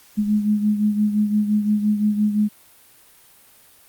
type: beating tone pair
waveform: sine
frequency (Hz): 209.1 / 214.9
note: G#3 / A3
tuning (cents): +12 / -41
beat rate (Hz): 5.8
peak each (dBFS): -17 / -24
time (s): 0.17-2.49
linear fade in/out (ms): 20
effects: white hiss -51 dBFS RMS until 3.88 s + Opus 48 kbps